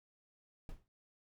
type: noise with exponential decay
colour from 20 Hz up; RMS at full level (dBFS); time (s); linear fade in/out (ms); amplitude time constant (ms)
brown; -42; 0.69-0.88; 1; 41
effects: none